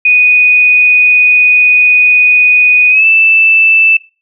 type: tone with pitch glide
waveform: sine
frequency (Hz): 2481 to 2644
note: D#7 to E7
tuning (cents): -6 to +5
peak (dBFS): -4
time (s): 0.05-3.97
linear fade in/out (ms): 5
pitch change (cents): +111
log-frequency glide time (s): 2.9-3.05
effects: noise-tail reverb RT60 0.3 s tail -19 dB re dry